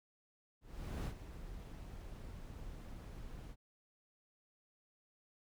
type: noise with ADSR envelope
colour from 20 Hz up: brown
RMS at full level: -38 dBFS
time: 0.61-3.56 s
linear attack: 450 ms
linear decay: 75 ms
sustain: -11 dB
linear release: 50 ms
effects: none